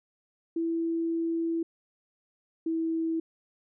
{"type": "tone pair in turn", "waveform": "sine", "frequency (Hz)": [331.2, 326.1], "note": ["E4", "E4"], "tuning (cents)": [8, -19], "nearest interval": "unison", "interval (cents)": 27, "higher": "first", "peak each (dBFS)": -26, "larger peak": "neither", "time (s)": [[0.56, 1.63], [2.66, 3.2]], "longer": "first", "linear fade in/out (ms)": 5, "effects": []}